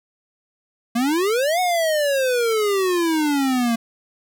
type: exponential two-way sweep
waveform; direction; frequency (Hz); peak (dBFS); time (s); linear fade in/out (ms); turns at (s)
square; up then down; 226.9 to 740 to 226.9; -18; 0.95-3.76; 10; 1.6
effects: none